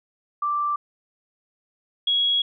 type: tone pair in turn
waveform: sine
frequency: 1174.7 / 3323 Hz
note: D6 / G#7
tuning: 0 / 0 cents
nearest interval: octave + tritone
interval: 1800 cents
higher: second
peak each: -21 / -18 dBFS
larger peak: second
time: 0.42-0.76 / 2.07-2.42 s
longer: second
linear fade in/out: 5 ms
effects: none